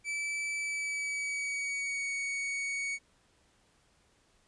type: tone with pitch glide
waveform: 45% pulse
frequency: 2311 to 2234 Hz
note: D7 to C#7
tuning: -28 to +13 cents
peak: -32 dBFS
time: 0.04-2.99 s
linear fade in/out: 50 ms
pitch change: -59 cents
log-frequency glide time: 0.57-2.1 s
effects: pink hiss -68 dBFS RMS until 4.47 s + resampled to 22050 Hz